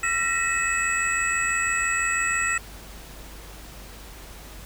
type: tone cluster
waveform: sine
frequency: 1355 / 1862 / 1948 / 2588 / 7800 Hz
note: E6 / A#6 / B6 / E7 / B8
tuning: +47 / -2 / -24 / -32 / -23 cents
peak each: -28 dBFS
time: 0.03-2.58 s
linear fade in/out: 5 ms
effects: added 50 Hz sine -43 dBFS peak until 4.65 s + pink hiss -44 dBFS RMS until 4.65 s